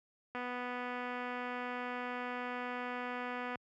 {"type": "click train", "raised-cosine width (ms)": 0.5, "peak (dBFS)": -26, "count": 793, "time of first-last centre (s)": [0.35, 3.556], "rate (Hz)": 247, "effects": ["high-pass 80 Hz 12 dB/octave"]}